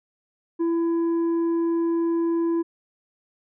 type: tone with tanh clipping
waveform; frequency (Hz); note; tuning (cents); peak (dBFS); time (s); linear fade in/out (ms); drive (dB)
triangle; 334.6; E4; +26; -21; 0.59-2.63; 20; 9
effects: none